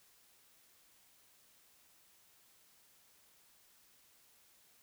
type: silence
effects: white hiss -67 dBFS RMS until 4.82 s